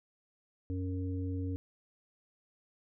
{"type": "harmonic tone", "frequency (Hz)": 92.4, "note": "F#2", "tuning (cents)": -2, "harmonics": [1, 3, 5], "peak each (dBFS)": [-34, -38, -46], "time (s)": [0.7, 1.56], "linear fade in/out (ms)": 0, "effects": []}